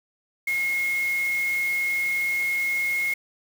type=tone in noise; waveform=sine; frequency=2158 Hz; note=C#7; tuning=47 cents flat; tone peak=-22 dBFS; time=0.47-3.14 s; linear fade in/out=5 ms; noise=white; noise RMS=-39 dBFS; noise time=0.47-3.14 s; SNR=+14 dB; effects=none